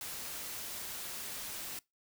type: noise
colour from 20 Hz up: white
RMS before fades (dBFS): -42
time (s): 0.01-1.79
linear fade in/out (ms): 2
effects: noise-tail reverb RT60 0.2 s tail -23 dB re dry